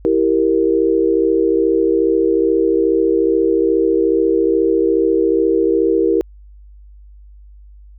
sine chord, E diminished, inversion none, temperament equal, 329.6 / 392 / 466.2 Hz, E4 / G4 / Bb4, 0 / 0 / 0 cents, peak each -16 dBFS, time 0.05-6.21 s, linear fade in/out 0 ms, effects added 50 Hz sine -38 dBFS peak until 7.98 s

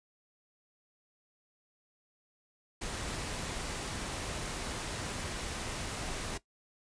pink noise, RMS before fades -38 dBFS, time 2.81-6.38 s, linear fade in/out 10 ms, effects noise-tail reverb RT60 0.1 s tail -17 dB re dry + resampled to 22050 Hz

